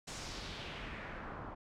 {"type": "noise with low-pass filter sweep", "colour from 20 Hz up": "pink", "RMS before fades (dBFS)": -45, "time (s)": [0.07, 1.55], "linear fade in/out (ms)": 10, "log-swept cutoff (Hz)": [7400, 1000], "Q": 1.9, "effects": []}